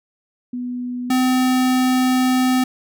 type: tone pair in turn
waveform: sine / square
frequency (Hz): 246.9 / 255.6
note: B3 / C4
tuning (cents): 0 / -40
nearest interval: minor second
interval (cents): 60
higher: second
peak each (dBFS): -23 / -15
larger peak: second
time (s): 0.53-1.1 / 1.1-2.64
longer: second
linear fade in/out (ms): 5
effects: none